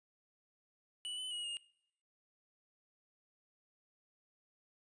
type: tone with pitch steps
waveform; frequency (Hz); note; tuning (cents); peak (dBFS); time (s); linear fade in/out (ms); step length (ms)
square; 2956 / 3021 / 2901 / 2842; F#7 / F#7 / F#7 / F7; -2 / +35 / -35 / +30; -40; 1.05-1.57; 0; 130
effects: noise-tail reverb RT60 0.7 s tail -22 dB re dry + resampled to 22050 Hz